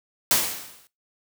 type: noise with exponential decay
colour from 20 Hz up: white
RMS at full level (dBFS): -17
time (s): 0.31-0.87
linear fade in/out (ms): 0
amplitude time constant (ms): 120
effects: noise-tail reverb RT60 0.2 s tail -19 dB re dry + high-pass 80 Hz 12 dB/octave